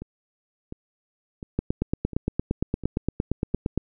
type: two click trains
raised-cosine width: 3 ms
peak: -10 / -22 dBFS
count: 20 / 6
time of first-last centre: 1.59-3.776 / 0.02-3.541 s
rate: 8.69 / 1.42 Hz
effects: none